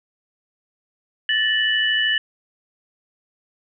sine tone cluster, 1754 / 1867 / 2960 Hz, A6 / A#6 / F#7, -6 / +2 / 0 cents, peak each -20 / -28 / -20 dBFS, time 1.29-2.18 s, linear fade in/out 2 ms, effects none

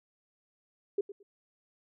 sine tone with echo, 401.7 Hz, G4, 42 cents sharp, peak -25 dBFS, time 0.98-1.01 s, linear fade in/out 5 ms, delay 110 ms, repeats 2, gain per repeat -15 dB, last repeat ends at 1.23 s, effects none

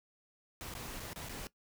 pink noise with dropouts, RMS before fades -44 dBFS, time 0.61-1.47 s, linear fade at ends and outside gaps 0 ms, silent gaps 0.739-0.751 / 0.997-1.002 / 1.132-1.16 / 1.287-1.294 s, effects noise-tail reverb RT60 0.1 s tail -19 dB re dry

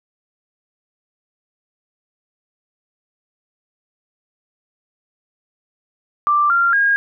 sine tone with pitch steps, 1178 / 1384.8 / 1627.9 Hz, D6 / F6 / G#6, +5 / -15 / -35 cents, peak -12 dBFS, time 6.27-6.96 s, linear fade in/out 0 ms, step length 230 ms, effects none

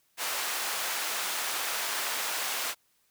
pink high-pass noise, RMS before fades -32 dBFS, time 0.17-2.75 s, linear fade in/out 50 ms, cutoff 860 Hz, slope 12 dB/octave, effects white hiss -70 dBFS RMS until 3.1 s

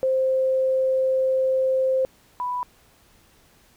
sine tone pair in turn, 524 / 989.2 Hz, C5 / B5, +2 / +3 cents, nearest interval major seventh, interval 1101 cents, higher second, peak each -18 / -24 dBFS, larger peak first, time 0.03-2.05 / 2.4-2.63 s, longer first, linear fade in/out 0 ms, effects pink hiss -57 dBFS RMS until 3.76 s

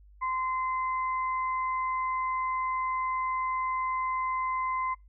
sine tone pair together, 1034.9 / 2062 Hz, C6 / C7, -19 / -26 cents, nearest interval octave, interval 1193 cents, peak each -28 / -37 dBFS, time 0.21-4.95 s, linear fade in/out 20 ms, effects noise-tail reverb RT60 0.2 s tail -25 dB re dry + added 50 Hz sine -52 dBFS peak until 5.08 s

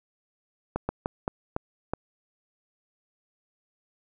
slowing click train, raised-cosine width 1 ms, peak -13 dBFS, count 6, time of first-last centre 0.76-1.936 s, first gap 130 ms, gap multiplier 1.3, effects none

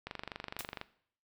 click train, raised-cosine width 0.3 ms, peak -23 dBFS, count 19, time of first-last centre 0.07-0.814 s, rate 24.2 Hz
white noise with exponential decay, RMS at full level -36 dBFS, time 0.59-0.69 s, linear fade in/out 1 ms, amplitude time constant 20 ms
effects noise-tail reverb RT60 0.6 s tail -17 dB re dry

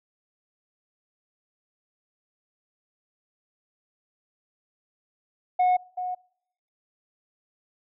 sine tone with echo, 729 Hz, F#5, 26 cents flat, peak -15 dBFS, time 5.59-5.77 s, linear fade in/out 10 ms, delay 380 ms, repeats 1, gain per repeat -12 dB, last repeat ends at 6.15 s, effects noise-tail reverb RT60 0.8 s tail -26 dB re dry + tanh soft clip ceiling -17 dBFS

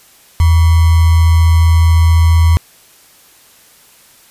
sine tone with sample-and-hold, 82.2 Hz, E2, 4 cents flat, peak -5 dBFS, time 0.4-2.57 s, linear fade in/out 0 ms, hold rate 1050 Hz, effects white hiss -45 dBFS RMS until 4.3 s + resampled to 32000 Hz

